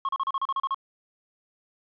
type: tone bursts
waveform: triangle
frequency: 1087 Hz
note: C#6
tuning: 34 cents flat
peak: -22 dBFS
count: 10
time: 0.05-0.745 s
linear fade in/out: 2 ms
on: 38 ms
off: 35 ms
effects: resampled to 11025 Hz + 10-bit